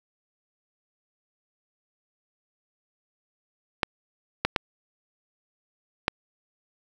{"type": "clicks", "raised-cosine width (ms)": 0.3, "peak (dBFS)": -5, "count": 4, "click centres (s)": [3.832, 4.45, 4.562, 6.081], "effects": ["7-bit"]}